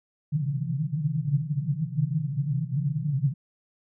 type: band-pass noise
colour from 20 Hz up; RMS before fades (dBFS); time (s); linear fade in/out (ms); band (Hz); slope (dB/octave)
white; -27; 0.32-3.34; 10; 130 to 160; 96
effects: none